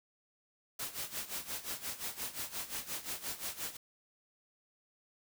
white noise with tremolo, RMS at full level -38 dBFS, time 0.79-3.77 s, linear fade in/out 5 ms, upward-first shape sine, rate 5.7 Hz, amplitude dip 80%, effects none

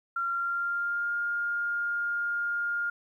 sine tone with pitch glide, 1377 to 1411.6 Hz, F6 to F6, -25 to +18 cents, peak -27 dBFS, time 0.16-2.9 s, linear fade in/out 5 ms, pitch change +43 cents, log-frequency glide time 0.28-1.13 s, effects 11-bit

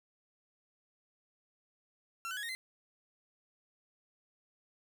30% pulse tone with pitch steps, 1358 / 1506.8 / 1671.9 / 1855.1 / 2058 Hz, F6 / F#6 / G#6 / A#6 / C7, -49 / +31 / +11 / -9 / -29 cents, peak -35 dBFS, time 2.25-2.55 s, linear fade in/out 0 ms, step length 60 ms, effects none

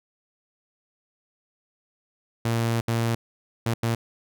sawtooth tone bursts at uneven times, 115.6 Hz, A#2, 14 cents flat, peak -18 dBFS, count 4, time 2.45-2.81 / 2.88-3.15 / 3.66-3.74 / 3.83-3.95 s, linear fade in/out 5 ms, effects none

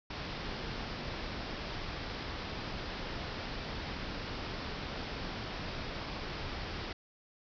pink low-pass noise, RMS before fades -40 dBFS, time 0.1-6.93 s, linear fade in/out 5 ms, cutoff 5400 Hz, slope 96 dB/octave, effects none

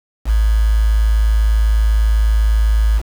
sine tone with quantisation, 54 Hz, A1, 32 cents flat, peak -10 dBFS, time 0.25-3.02 s, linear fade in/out 50 ms, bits 5, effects none

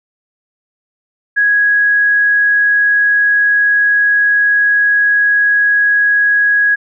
sine tone, 1661.2 Hz, G#6, in tune, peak -8 dBFS, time 1.36-6.76 s, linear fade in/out 20 ms, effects none

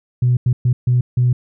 sine tone bursts at uneven times, 123.7 Hz, B2, 3 cents sharp, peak -10 dBFS, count 5, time 0.22-0.37 / 0.46-0.53 / 0.65-0.73 / 0.87-1.01 / 1.17-1.33 s, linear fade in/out 5 ms, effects tanh soft clip ceiling -7 dBFS

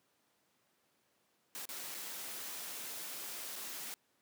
white noise with dropouts, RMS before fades -44 dBFS, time 1.55-3.94 s, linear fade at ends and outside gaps 0 ms, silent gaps 1.654-1.69 / 1.944-1.948 / 3.557-3.561 s, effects pink hiss -75 dBFS RMS until 4.21 s + high-pass 200 Hz 12 dB/octave

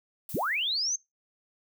violet noise with exponential decay, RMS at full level -38 dBFS, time 0.29-0.94 s, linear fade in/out 2 ms, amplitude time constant 140 ms
sine linear sweep, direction up, 80 to 6430 Hz, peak -26 dBFS, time 0.34-0.96 s, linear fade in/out 5 ms
effects noise-tail reverb RT60 0.2 s tail -23 dB re dry

